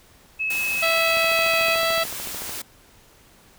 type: tone with pitch glide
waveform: sine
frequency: 2587 to 2540 Hz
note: E7 to D#7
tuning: -33 to +35 cents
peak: -22 dBFS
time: 0.39-1.76 s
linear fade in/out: 20 ms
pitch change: -32 cents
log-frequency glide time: 0.52-1.64 s
type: noise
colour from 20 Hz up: white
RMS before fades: -32 dBFS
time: 0.5-2.62 s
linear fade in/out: 5 ms
type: harmonic tone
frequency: 659.3 Hz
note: E5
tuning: in tune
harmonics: 1 / 2 / 3 / 4 / 5 / 6 / 7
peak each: -23 / -26 / -28 / -29 / -30 / -31 / -31 dBFS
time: 0.82-2.04 s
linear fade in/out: 10 ms
type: click train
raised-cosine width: 1 ms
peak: -22 dBFS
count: 19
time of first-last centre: 1.17-2.494 s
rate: 13.6 Hz
effects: pink hiss -53 dBFS RMS until 3.58 s